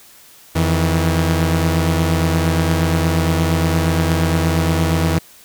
sawtooth tone pair together, 84.8 / 161.05 Hz, E2 / E3, +50 / -40 cents, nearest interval major seventh, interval 1110 cents, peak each -13 dBFS, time 0.55-5.19 s, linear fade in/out 10 ms, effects white hiss -45 dBFS RMS until 5.44 s

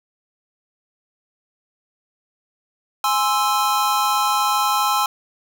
square chord, Ab augmented, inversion none, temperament equal, 830.6 / 1046.5 / 1318.5 Hz, Ab5 / C6 / E6, 0 / 0 / 0 cents, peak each -22 dBFS, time 3.04-5.06 s, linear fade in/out 2 ms, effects none

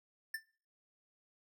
square tone with exponential decay, 1777 Hz, A6, 17 cents sharp, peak -34 dBFS, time 0.34-0.42 s, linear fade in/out 5 ms, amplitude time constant 16 ms, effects noise-tail reverb RT60 0.4 s tail -20 dB re dry

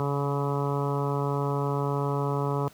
harmonic tone with a mistuned harmonic, 141.7 Hz, C#3, 38 cents sharp, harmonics 1 / 2 / 3 / 4 / 5 / 6 / 7 / 8 / 9, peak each -27 / -35 / -31 / -37 / -39 / -38 / -35 / -39 / -39 dBFS, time 0-2.68 s, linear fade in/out 0 ms, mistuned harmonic 1, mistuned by -20 cents, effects pink hiss -54 dBFS RMS until 2.73 s + high-pass 80 Hz 12 dB/octave

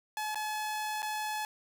sawtooth tone with dropouts, 855 Hz, A5, 50 cents flat, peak -29 dBFS, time 0.17-1.45 s, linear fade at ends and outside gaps 1 ms, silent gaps 0.346-0.356 / 1.021-1.028 s, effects none

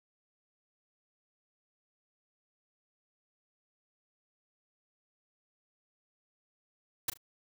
white noise with echo, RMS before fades -30 dBFS, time 7.08-7.1 s, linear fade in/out 5 ms, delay 37 ms, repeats 2, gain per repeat -13 dB, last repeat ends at 7.174 s, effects none

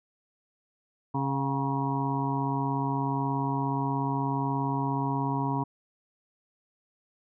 harmonic tone with a mistuned harmonic, 136.8 Hz, C#3, 23 cents flat, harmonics 1 / 2 / 3 / 5 / 6 / 7 / 8, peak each -30 / -31 / -39 / -39 / -40 / -31 / -41 dBFS, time 1.14-5.64 s, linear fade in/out 10 ms, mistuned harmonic 5, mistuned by +52 cents, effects none

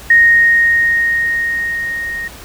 sine tone with level ramp, 1862 Hz, A#6, 2 cents flat, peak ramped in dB -4 to -20 dBFS, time 0.1-2.28 s, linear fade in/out 5 ms, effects added 60 Hz sine -39 dBFS peak until 2.44 s + pink hiss -35 dBFS RMS until 2.44 s

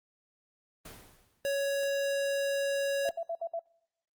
pink noise with exponential decay, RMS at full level -44 dBFS, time 0.85-1.59 s, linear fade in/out 5 ms, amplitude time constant 160 ms
square tone, 557 Hz, C#5, 8 cents sharp, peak -29 dBFS, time 1.45-3.09 s, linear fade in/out 0 ms
sine tone bursts, 670 Hz, E5, 28 cents sharp, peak -31 dBFS, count 5, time 3.05-3.594 s, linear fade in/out 5 ms, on 60 ms, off 61 ms
effects noise-tail reverb RT60 0.8 s tail -25 dB re dry + Opus 24 kbps

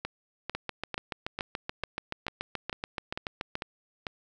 two click trains, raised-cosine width 0.3 ms, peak -17 / -16 dBFS, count 10 / 22, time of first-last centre 0.05-4.068 / 0.55-3.554 s, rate 2.24 / 6.99 Hz, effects none

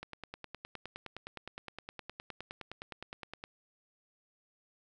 click train, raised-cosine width 0.3 ms, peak -26 dBFS, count 34, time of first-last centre 0.03-3.439 s, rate 9.68 Hz, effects none

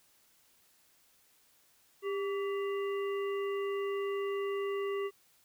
harmonic tone with a mistuned harmonic, 398.3 Hz, G4, 28 cents sharp, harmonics 1 / 3 / 5 / 7, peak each -32 / -42 / -46 / -49 dBFS, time 2.02-5.11 s, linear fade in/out 50 ms, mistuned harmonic 3, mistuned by -72 cents, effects white hiss -67 dBFS RMS until 5.44 s

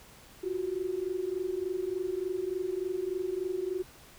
sine tone pair together, 353.6 / 377 Hz, F4 / F#4, +22 / +32 cents, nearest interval minor second, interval 110 cents, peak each -34 / -32 dBFS, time 0.43-3.83 s, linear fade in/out 10 ms, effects pink hiss -54 dBFS RMS until 4.18 s

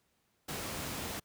pink noise, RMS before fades -39 dBFS, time 0.48-1.2 s, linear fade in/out 10 ms, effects pink hiss -75 dBFS RMS until 1.24 s + high-pass 60 Hz 12 dB/octave

